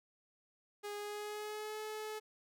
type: tone with pitch glide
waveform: sawtooth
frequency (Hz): 412.2 to 430.2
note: G#4 to A4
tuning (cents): -13 to -39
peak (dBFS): -37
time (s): 0.83-2.2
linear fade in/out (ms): 20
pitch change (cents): +74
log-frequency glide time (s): 0.95-1.8
effects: none